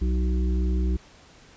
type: harmonic tone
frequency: 62.3 Hz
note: B1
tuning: 16 cents sharp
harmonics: 1 / 3 / 5 / 6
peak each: -21 / -31 / -35 / -37 dBFS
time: 0.01-0.97 s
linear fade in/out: 10 ms
effects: pink hiss -52 dBFS RMS until 1.56 s + resampled to 16000 Hz